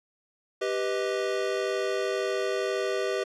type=chord; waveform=square; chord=G augmented; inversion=none; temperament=equal with one note detuned; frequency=392 / 493.9 / 629.1 Hz; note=G4 / B4 / D#5; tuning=0 / 0 / +19 cents; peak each=-30 / -32 / -33 dBFS; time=0.61-3.24 s; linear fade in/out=10 ms; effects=low-pass 6000 Hz 12 dB/octave